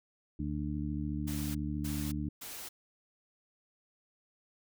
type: harmonic tone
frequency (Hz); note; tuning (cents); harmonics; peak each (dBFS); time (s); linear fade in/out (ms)
74; D2; +14; 1 / 2 / 3 / 4; -38 / -38 / -39 / -38; 0.39-2.29; 5
type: noise bursts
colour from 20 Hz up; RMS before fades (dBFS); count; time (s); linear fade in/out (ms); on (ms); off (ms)
white; -44; 3; 1.27-2.69; 10; 280; 290
effects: none